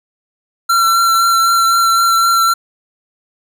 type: tone with vibrato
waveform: square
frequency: 1358 Hz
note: F6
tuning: 49 cents flat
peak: -10 dBFS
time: 0.69-2.54 s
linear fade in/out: 10 ms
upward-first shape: sine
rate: 3.9 Hz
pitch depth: 14 cents each way
effects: none